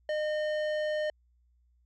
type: tone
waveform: square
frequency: 610 Hz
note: D#5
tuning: 34 cents flat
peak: -29 dBFS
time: 0.09-1.1 s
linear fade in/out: 2 ms
effects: added 60 Hz sine -64 dBFS peak until 1.85 s + low-pass 3000 Hz 12 dB/octave